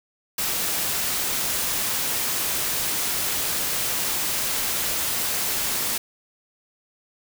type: noise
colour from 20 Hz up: white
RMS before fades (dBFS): -25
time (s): 0.38-5.98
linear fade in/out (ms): 5
effects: none